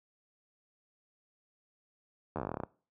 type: slowing click train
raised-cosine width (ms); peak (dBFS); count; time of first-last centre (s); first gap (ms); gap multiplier
1; -21; 14; 2.36-2.635; 12; 1.09
effects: noise-tail reverb RT60 0.4 s tail -22 dB re dry + high-pass 80 Hz 12 dB/octave